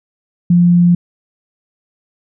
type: tone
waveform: sine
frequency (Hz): 174.61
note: F3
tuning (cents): 0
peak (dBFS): -6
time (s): 0.5-0.95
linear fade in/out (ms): 5
effects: none